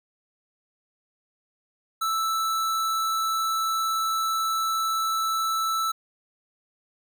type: tone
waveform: square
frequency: 1318.5 Hz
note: E6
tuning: in tune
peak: -24 dBFS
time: 2.01-5.92 s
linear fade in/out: 10 ms
effects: none